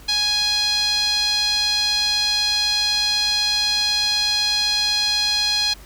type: tone with band-pass filter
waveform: sawtooth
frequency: 832 Hz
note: G#5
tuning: 3 cents sharp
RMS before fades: -20 dBFS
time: 0.08-5.74 s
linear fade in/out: 10 ms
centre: 4200 Hz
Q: 4.8
effects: added 50 Hz sine -43 dBFS peak until 5.85 s + pink hiss -46 dBFS RMS until 5.85 s